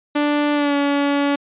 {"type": "tone with pitch glide", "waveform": "sawtooth", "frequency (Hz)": [293.7, 284.2], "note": ["D4", "C#4"], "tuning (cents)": [0, 43], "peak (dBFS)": -12, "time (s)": [0.15, 1.36], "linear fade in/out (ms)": 10, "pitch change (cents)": -57, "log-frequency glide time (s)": [0.54, 0.75], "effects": ["resampled to 8000 Hz"]}